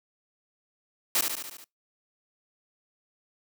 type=noise with echo; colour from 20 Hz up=white; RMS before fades=-24 dBFS; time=1.15-1.21 s; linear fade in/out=2 ms; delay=72 ms; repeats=6; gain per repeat=-4 dB; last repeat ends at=1.642 s; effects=noise-tail reverb RT60 0.2 s tail -26 dB re dry + high-pass 200 Hz 12 dB/octave